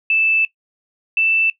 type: tone pair in turn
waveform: sine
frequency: 2637 / 2654 Hz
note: E7 / E7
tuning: 0 / +11 cents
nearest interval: unison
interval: 11 cents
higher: second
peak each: -13 dBFS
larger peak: neither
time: 0.1-0.45 / 1.17-1.5 s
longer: first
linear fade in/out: 2 ms
effects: noise-tail reverb RT60 0.1 s tail -17 dB re dry